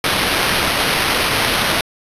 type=noise with sample-and-hold; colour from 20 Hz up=white; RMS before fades=-17 dBFS; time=0.04-1.81 s; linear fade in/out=2 ms; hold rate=7350 Hz; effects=resampled to 32000 Hz